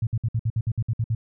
sine tone bursts, 113 Hz, A2, 47 cents sharp, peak -20 dBFS, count 11, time 0.02-1.15 s, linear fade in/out 5 ms, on 50 ms, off 58 ms, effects none

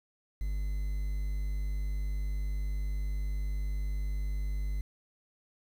triangle tone with quantisation, 50 Hz, G1, 35 cents sharp, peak -28 dBFS, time 0.41-4.81 s, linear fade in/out 0 ms, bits 9, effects none

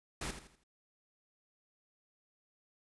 pink noise with echo, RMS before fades -39 dBFS, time 0.21-0.31 s, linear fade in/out 5 ms, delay 82 ms, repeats 4, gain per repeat -9 dB, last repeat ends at 0.638 s, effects resampled to 24000 Hz

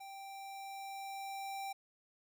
square tone with level ramp, 784 Hz, G5, in tune, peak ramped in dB -48 to -40 dBFS, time 0-1.73 s, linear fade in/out 10 ms, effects 12-bit

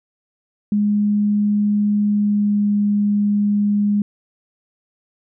sine tone with pitch glide, 207.1 to 205.6 Hz, G#3 to G#3, -5 to -17 cents, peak -14 dBFS, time 0.72-4.02 s, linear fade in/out 2 ms, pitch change -12 cents, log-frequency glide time 2.06-2.71 s, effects none

